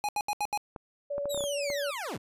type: tone bursts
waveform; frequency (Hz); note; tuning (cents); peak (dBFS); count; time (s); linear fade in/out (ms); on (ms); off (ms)
square; 830.6; G#5; 0; -28; 5; 0.04-0.575; 0; 47; 75
type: clicks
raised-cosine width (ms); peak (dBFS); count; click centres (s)
1; -25; 8; 0.762 / 1.181 / 1.256 / 1.346 / 1.376 / 1.407 / 1.439 / 1.702
type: tone with vibrato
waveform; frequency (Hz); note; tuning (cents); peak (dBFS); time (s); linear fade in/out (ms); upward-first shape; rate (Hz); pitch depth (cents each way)
sine; 571; D5; -49; -30; 1.1-1.91; 10; triangle; 15; 22
type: linear sweep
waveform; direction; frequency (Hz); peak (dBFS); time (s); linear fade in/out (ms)
20% pulse; down; 3981 to 58.27; -29; 1.29-2.18; 20
effects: resampled to 32000 Hz